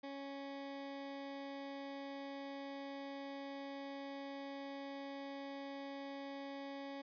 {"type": "tone", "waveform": "20% pulse", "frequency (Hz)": 277.2, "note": "C#4", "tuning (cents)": 0, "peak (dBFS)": -40, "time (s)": [0.03, 7.02], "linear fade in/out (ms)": 10, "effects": ["resampled to 11025 Hz"]}